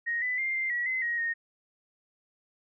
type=tone with pitch steps; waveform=sine; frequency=1872 / 1998 / 2105 / 2092 / 1926 / 2049 / 1887 / 1853 Hz; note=A#6 / B6 / C7 / C7 / B6 / C7 / A#6 / A#6; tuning=+7 / +20 / +10 / -1 / -44 / -37 / +21 / -11 cents; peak=-27 dBFS; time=0.06-1.34 s; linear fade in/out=20 ms; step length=160 ms; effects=none

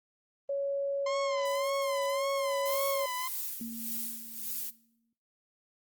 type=tone with pitch glide; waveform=sine; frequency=558 to 554.8 Hz; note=C#5 to C#5; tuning=+11 to +1 cents; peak=-29 dBFS; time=0.49-3.06 s; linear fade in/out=5 ms; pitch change=-10 cents; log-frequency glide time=1.07-2.12 s
type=tone with vibrato; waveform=sawtooth; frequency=1046.5 Hz; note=C6; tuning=in tune; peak=-30 dBFS; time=1.06-3.28 s; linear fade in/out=5 ms; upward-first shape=sine; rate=1.8 Hz; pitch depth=81 cents each way
type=noise with tremolo; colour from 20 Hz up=violet; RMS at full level=-35 dBFS; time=2.65-4.71 s; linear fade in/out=20 ms; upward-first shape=sine; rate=1.7 Hz; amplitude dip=65%
type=tone with exponential decay; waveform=sine; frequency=230 Hz; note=A#3; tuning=23 cents flat; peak=-35 dBFS; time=3.61-5.13 s; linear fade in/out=2 ms; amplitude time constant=330 ms
effects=noise-tail reverb RT60 0.6 s tail -19 dB re dry + Opus 24 kbps

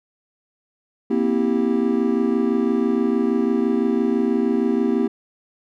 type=chord; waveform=triangle; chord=C dominant seventh; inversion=third; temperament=just; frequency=235.5 / 261.6 / 327 / 392.4 Hz; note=Bb3 / C4 / E4 / G4; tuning=+18 / 0 / -14 / +2 cents; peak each=-19 / -21 / -22 / -21 dBFS; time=1.1-5.08 s; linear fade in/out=10 ms; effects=none

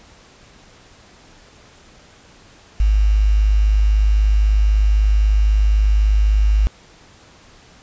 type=tone with quantisation; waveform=sine; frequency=51.91 Hz; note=G#1; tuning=in tune; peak=-11 dBFS; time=2.8-6.67 s; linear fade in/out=0 ms; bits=6; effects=pink hiss -47 dBFS RMS until 7.82 s + resampled to 16000 Hz

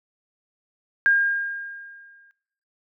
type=tone with exponential decay; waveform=sine; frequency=1613 Hz; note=G6; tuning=49 cents sharp; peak=-13 dBFS; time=1.06-2.31 s; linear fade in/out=0 ms; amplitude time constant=270 ms; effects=noise-tail reverb RT60 0.9 s tail -19 dB re dry

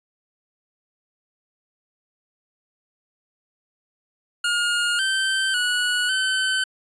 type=tone with pitch steps; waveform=25% pulse; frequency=1424 / 1553 / 1466 / 1529 Hz; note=F6 / G6 / F#6 / G6; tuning=+33 / -17 / -16 / -44 cents; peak=-16 dBFS; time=4.44-6.64 s; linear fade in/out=5 ms; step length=550 ms; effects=resampled to 22050 Hz

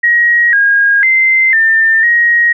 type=tone with pitch steps; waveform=sine; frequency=1894 / 1630 / 2076 / 1796 / 1886 Hz; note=A#6 / G#6 / C7 / A6 / A#6; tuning=+27 / -33 / -14 / +35 / +20 cents; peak=-6 dBFS; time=0.03-2.53 s; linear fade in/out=10 ms; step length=500 ms; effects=none

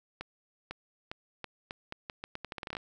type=accelerating click train; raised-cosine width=0.3 ms; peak=-22 dBFS; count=18; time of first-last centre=0.21-2.768 s; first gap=500 ms; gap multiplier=0.81; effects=none

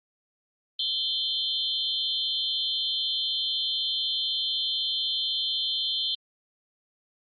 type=tone cluster; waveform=sine; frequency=3122 / 3398 / 3630 / 4124 Hz; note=G7 / G#7 / A#7 / C8; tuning=-8 / +39 / -47 / -26 cents; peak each=-29 / -32 / -33 / -32 dBFS; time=0.79-6.15 s; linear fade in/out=5 ms; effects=Opus 48 kbps

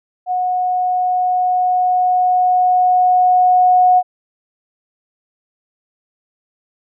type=tone with level ramp; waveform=sine; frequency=730 Hz; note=F#5; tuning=24 cents flat; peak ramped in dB=-15 to -7 dBFS; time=0.26-4.03 s; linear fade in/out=50 ms; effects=none

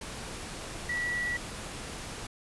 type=tone in noise; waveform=sine; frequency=1944 Hz; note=B6; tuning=28 cents flat; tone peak=-29 dBFS; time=0.89-1.37 s; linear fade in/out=5 ms; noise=pink; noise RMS=-40 dBFS; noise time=0.01-2.27 s; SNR=+8 dB; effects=resampled to 24000 Hz

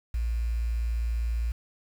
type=tone with quantisation; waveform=sine; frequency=57.5 Hz; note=A#1; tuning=23 cents flat; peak=-25 dBFS; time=0.14-1.52 s; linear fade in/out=5 ms; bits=8; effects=none

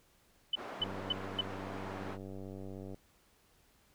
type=tone bursts; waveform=sine; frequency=3004 Hz; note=F#7; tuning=26 cents sharp; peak=-28 dBFS; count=4; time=0.53-1.41 s; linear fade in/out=5 ms; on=25 ms; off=260 ms
type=band-pass noise; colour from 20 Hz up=white; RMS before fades=-45 dBFS; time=0.55-2.18 s; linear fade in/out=50 ms; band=190 to 1100 Hz; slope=12 dB/octave
type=click train; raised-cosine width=2 ms; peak=-33 dBFS; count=207; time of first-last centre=0.81-2.945 s; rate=96.5 Hz
effects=pink hiss -68 dBFS RMS until 3.94 s

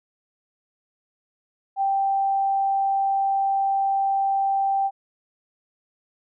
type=tone; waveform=sine; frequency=784 Hz; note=G5; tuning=in tune; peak=-19 dBFS; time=1.76-4.91 s; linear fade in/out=50 ms; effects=none

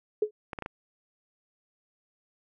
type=tone with exponential decay; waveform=sine; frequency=424.5 Hz; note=G#4; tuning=38 cents sharp; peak=-18 dBFS; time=0.22-0.31 s; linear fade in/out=5 ms; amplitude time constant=19 ms
type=clicks; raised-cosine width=0.5 ms; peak=-20 dBFS; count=4; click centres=0.532 / 0.588 / 0.623 / 0.661 s
effects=none

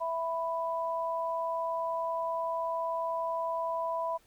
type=tone pair together; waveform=sine; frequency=660.2 / 991 Hz; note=E5 / B5; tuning=+2 / +6 cents; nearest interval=perfect fifth; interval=704 cents; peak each=-33 / -32 dBFS; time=0-4.18 s; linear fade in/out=20 ms; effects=pink hiss -65 dBFS RMS until 4.26 s

